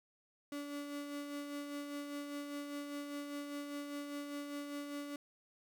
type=tone with tremolo; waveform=35% pulse; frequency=287.8 Hz; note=D4; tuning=35 cents flat; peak=-38 dBFS; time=0.52-5.16 s; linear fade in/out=2 ms; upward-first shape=sine; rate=5 Hz; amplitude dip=40%; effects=none